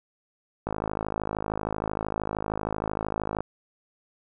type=click train; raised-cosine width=1 ms; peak=-14 dBFS; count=146; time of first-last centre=0.67-3.406 s; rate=53 Hz; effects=none